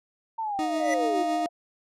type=linear sweep; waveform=sine; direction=down; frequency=916 to 335.3 Hz; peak=-27 dBFS; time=0.38-1.24 s; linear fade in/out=10 ms
type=tone with tremolo; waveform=40% pulse; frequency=311.1 Hz; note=D#4; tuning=in tune; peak=-26 dBFS; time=0.59-1.46 s; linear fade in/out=0 ms; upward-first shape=sine; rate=7.1 Hz; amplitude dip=35%
type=tone with exponential growth; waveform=square; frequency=1975.5 Hz; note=B6; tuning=in tune; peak=-26 dBFS; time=0.71-0.94 s; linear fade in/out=2 ms; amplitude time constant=49 ms
type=tone with vibrato; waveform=sine; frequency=698.5 Hz; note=F5; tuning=in tune; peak=-25 dBFS; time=0.78-1.49 s; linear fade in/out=50 ms; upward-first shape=sine; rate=5.4 Hz; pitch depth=15 cents each way
effects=low-pass 9000 Hz 12 dB/octave